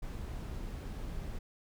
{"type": "noise", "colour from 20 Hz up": "brown", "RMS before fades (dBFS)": -40, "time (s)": [0.02, 1.39], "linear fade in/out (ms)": 10, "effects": []}